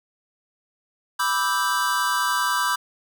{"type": "chord", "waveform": "square", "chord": "E minor seventh", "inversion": "second", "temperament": "equal with one note detuned", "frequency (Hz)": [987.8, 1174.7, 1304.9, 1568], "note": ["B5", "D6", "E6", "G6"], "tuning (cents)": [0, 0, -18, 0], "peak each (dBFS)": [-26, -27, -29, -26], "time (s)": [1.19, 2.76], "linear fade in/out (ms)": 10, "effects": []}